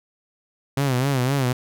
sawtooth tone with vibrato, 132.4 Hz, C3, 21 cents sharp, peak -15 dBFS, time 0.77-1.53 s, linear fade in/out 5 ms, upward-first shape sine, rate 3.9 Hz, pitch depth 120 cents each way, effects none

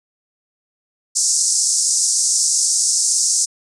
white band-pass noise, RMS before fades -17 dBFS, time 1.15-3.46 s, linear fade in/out 20 ms, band 5200 to 8900 Hz, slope 48 dB/octave, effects resampled to 24000 Hz

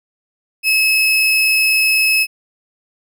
35% pulse tone, 2584 Hz, E7, 35 cents flat, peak -10 dBFS, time 0.63-2.27 s, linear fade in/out 50 ms, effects none

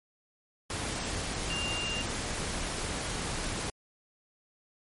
sine tone in noise, 2794 Hz, F7, in tune, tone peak -33 dBFS, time 1.5-2.02 s, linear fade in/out 2 ms, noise pink, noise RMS -34 dBFS, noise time 0.7-3.7 s, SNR -2 dB, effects MP3 48 kbps

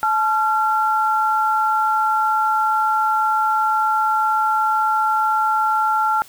sine tone pair together, 866 / 1371 Hz, A5 / F6, -28 / -32 cents, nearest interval minor sixth, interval 796 cents, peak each -18 dBFS, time 0.03-6.22 s, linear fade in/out 0 ms, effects white hiss -45 dBFS RMS until 6.28 s

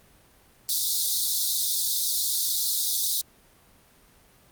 pink high-pass noise, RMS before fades -25 dBFS, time 0.69-3.21 s, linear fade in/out 0 ms, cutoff 3600 Hz, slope 96 dB/octave, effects pink hiss -57 dBFS RMS until 4.51 s + Opus 32 kbps

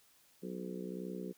harmonic tone with a mistuned harmonic, 61.74 Hz, B1, in tune, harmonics 3 / 4 / 5 / 6 / 7 / 8, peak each -43 / -48 / -49 / -46 / -47 / -52 dBFS, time 0.42-1.33 s, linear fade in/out 20 ms, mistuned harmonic 8, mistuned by +43 cents, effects white hiss -67 dBFS RMS until 1.37 s

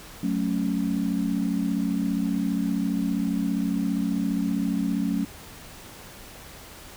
sine chord, F# minor, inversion none, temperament equal, 185 / 220 / 277.2 Hz, F#3 / A3 / C#4, 0 / 0 / 0 cents, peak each -27 dBFS, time 0.23-5.25 s, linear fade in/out 5 ms, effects pink hiss -44 dBFS RMS until 6.96 s

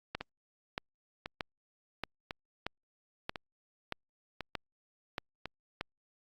two click trains, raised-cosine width 0.3 ms, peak -22 / -18 dBFS, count 6 / 10, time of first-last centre 0.21-5.457 / 0.15-5.81 s, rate 0.953 / 1.59 Hz, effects Opus 48 kbps

